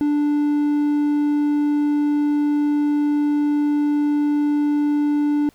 triangle tone, 293.7 Hz, D4, in tune, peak -14 dBFS, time 0.01-5.49 s, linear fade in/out 0 ms, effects pink hiss -56 dBFS RMS until 5.54 s

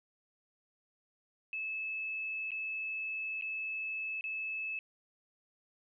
sine tone with dropouts, 2606 Hz, E7, 20 cents flat, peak -35 dBFS, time 1.53-4.79 s, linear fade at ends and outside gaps 1 ms, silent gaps 2.507-2.517 / 3.412-3.422 / 4.21-4.24 s, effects none

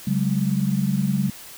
sine chord, C# suspended fourth, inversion none, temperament equal with one note detuned, 138.59 / 188.23 / 207.7 Hz, C#3 / F#3 / G#3, 0 / +30 / 0 cents, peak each -24 / -22 / -24 dBFS, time 0.07-1.3 s, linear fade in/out 5 ms, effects white hiss -41 dBFS RMS until 1.57 s

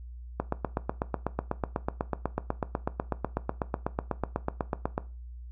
click train, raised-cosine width 1 ms, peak -13 dBFS, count 38, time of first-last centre 0.4-4.979 s, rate 8.08 Hz, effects noise-tail reverb RT60 0.3 s tail -17 dB re dry + added 60 Hz sine -40 dBFS peak until 5.51 s

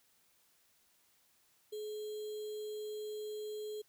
sine tone with sample-and-hold, 425.3 Hz, G#4, 41 cents sharp, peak -39 dBFS, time 1.72-3.82 s, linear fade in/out 10 ms, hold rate 3675 Hz, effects white hiss -71 dBFS RMS until 3.88 s

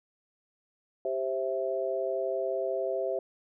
sine chord, C major, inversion second, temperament equal with one note detuned, 392 / 528.1 / 659.3 Hz, G4 / C5 / E5, 0 / +16 / 0 cents, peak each -33 / -32 / -32 dBFS, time 1.05-3.19 s, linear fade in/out 2 ms, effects none

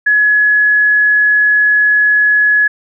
sine tone, 1692 Hz, G#6, 32 cents sharp, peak -7 dBFS, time 0.06-2.68 s, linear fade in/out 10 ms, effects none

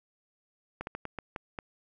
slowing click train, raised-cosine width 0.5 ms, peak -21 dBFS, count 7, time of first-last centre 0.81-1.588 s, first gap 61 ms, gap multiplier 1.3, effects none

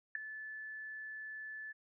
sine tone with ADSR envelope, 1739 Hz, A6, 21 cents flat, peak -29 dBFS, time 0.15-1.73 s, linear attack 4 ms, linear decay 4 ms, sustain -14 dB, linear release 20 ms, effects none

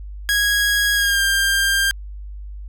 sawtooth tone with pitch glide, 1652 to 1593.9 Hz, G#6 to G6, -10 to +28 cents, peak -12 dBFS, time 0.29-1.91 s, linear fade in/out 0 ms, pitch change -62 cents, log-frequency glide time 0.94-1.21 s, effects added 50 Hz sine -30 dBFS peak until 2.68 s

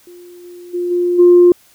sine tone with level steps, 352.9 Hz, F4, 18 cents sharp, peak -35 / -32 / -16 / -12 / -3 dBFS, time 0.07-1.52 s, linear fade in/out 2 ms, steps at 0.43 / 0.73 / 0.9 / 1.18 s, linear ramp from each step 20 ms, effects tanh soft clip ceiling 0 dBFS + white hiss -50 dBFS RMS until 1.74 s

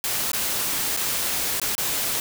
white noise with dropouts, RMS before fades -25 dBFS, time 0.04-2.2 s, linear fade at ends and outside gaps 1 ms, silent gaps 0.317-0.332 / 0.966-0.972 / 1.599-1.616 / 1.752-1.78 s, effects none

